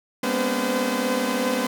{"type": "tone cluster", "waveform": "sawtooth", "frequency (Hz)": [203.2, 240, 256.9, 284.4, 511], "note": ["G#3", "B3", "C4", "C#4", "C5"], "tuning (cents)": [-38, -49, -32, 45, -41], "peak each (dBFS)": [-27, -23, -25, -27, -22], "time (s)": [0.23, 1.67], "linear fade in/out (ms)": 5, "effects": []}